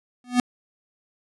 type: tone with exponential growth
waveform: square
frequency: 246.9 Hz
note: B3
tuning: in tune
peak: -13 dBFS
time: 0.24-0.4 s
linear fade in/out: 2 ms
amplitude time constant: 33 ms
effects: resampled to 24000 Hz